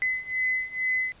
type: beating tone pair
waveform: sine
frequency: 2025 / 2027.2 Hz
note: B6 / B6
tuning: +43 / +45 cents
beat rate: 2.2 Hz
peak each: -29 / -27 dBFS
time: 0.02-1.12 s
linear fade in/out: 0 ms
effects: pink hiss -55 dBFS RMS until 1.2 s + resampled to 8000 Hz